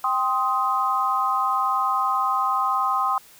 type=chord; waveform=sine; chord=C minor; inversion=second; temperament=just; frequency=784.9 / 1046.5 / 1255.8 Hz; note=G5 / C6 / Eb6; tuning=+2 / 0 / +16 cents; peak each=-26 / -23 / -23 dBFS; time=0.04-3.18 s; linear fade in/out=2 ms; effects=white hiss -50 dBFS RMS until 3.39 s